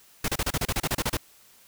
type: noise bursts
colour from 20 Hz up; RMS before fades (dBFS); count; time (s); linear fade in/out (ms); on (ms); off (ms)
pink; -26; 13; 0.24-1.171; 5; 43; 31
effects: white hiss -56 dBFS RMS until 1.67 s